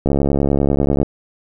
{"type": "click train", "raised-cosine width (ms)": 2, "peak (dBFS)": -3, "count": 69, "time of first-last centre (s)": [0.06, 1.03], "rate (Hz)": 70.1, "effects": []}